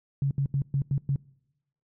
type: tone bursts at uneven times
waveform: sine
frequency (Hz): 138.59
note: C#3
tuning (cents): 0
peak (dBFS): -22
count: 6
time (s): 0.22-0.31 / 0.38-0.46 / 0.54-0.62 / 0.74-0.82 / 0.91-0.98 / 1.09-1.16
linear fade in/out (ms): 2
effects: noise-tail reverb RT60 0.9 s tail -24 dB re dry